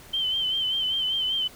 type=tone with vibrato; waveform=sine; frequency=3091 Hz; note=G7; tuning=25 cents flat; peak=-23 dBFS; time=0.13-1.48 s; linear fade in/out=10 ms; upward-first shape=sine; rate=5.1 Hz; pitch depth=48 cents each way; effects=pink hiss -48 dBFS RMS until 1.55 s